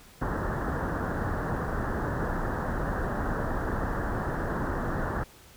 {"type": "low-pass noise", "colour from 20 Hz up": "pink", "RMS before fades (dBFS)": -30, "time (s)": [0.21, 5.24], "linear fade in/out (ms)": 10, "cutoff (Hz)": 1800, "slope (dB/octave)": 96, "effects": ["pink hiss -53 dBFS RMS until 5.56 s"]}